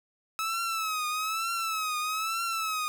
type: tone with vibrato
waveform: sawtooth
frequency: 1295 Hz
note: E6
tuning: 31 cents flat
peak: -25 dBFS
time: 0.39-2.88 s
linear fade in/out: 0 ms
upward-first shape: triangle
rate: 1.1 Hz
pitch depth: 100 cents each way
effects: none